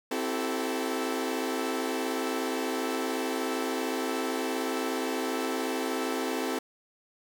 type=chord; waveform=sawtooth; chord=A minor seventh; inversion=first; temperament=equal with one note detuned; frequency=261.6 / 329.6 / 382.8 / 440 Hz; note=C4 / E4 / G4 / A4; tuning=0 / 0 / -41 / 0 cents; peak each=-29 / -31 / -32 / -30 dBFS; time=0.11-6.59 s; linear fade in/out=5 ms; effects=none